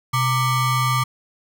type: ring-modulated tone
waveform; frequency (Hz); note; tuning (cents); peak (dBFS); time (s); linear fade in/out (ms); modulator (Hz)
square; 526; C5; +9; -15; 0.13-1.04; 10; 653
effects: none